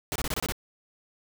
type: noise bursts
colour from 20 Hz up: pink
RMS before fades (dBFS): -30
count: 7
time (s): 0.12-0.522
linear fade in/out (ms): 0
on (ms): 36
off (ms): 25
effects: none